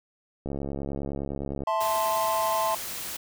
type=click train; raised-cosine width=2 ms; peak=-19 dBFS; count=83; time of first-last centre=0.46-1.635 s; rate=69.8 Hz
type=chord; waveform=triangle; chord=A minor; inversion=second; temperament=equal; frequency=659.3 / 880 / 1046.5 Hz; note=E5 / A5 / C6; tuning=0 / 0 / 0 cents; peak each=-26 dBFS; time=1.67-2.75 s; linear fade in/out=5 ms
type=noise; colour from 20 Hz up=white; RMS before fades=-35 dBFS; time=1.8-3.17 s; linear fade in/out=10 ms
effects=none